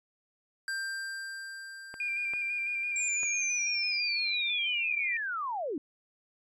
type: tone with exponential decay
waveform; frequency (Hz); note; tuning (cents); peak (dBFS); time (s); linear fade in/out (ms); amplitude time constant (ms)
square; 1575; G6; +8; -32; 0.68-4.5; 1; 830
type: clicks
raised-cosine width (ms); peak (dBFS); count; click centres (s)
0.5; -28; 3; 1.941 / 2.336 / 3.232
type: tone with vibrato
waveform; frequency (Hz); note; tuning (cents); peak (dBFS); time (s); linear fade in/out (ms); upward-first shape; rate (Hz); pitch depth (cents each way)
sine; 2403; D7; +39; -30; 2-5.17; 2; square; 6; 26
type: linear sweep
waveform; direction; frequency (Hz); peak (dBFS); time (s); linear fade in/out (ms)
sine; down; 7500 to 259; -31; 2.96-5.78; 2
effects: resampled to 24000 Hz